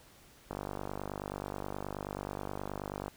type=click train; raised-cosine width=1 ms; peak=-23 dBFS; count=128; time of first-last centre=0.51-3.081 s; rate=49.4 Hz; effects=pink hiss -59 dBFS RMS until 3.16 s